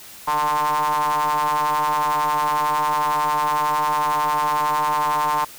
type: ring-modulated tone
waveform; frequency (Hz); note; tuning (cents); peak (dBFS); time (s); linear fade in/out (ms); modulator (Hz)
square; 74.5; D2; +25; -16; 0.27-5.45; 10; 974
effects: white hiss -41 dBFS RMS until 5.58 s